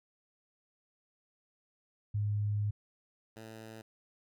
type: tone pair in turn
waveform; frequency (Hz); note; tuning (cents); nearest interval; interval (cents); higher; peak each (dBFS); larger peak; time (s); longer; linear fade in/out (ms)
sine / 10% pulse; 103.83 / 111.26; G#2 / A2; 0 / +20; minor second; 120; second; -29 / -38; first; 2.14-2.71 / 3.36-3.82; first; 10
effects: none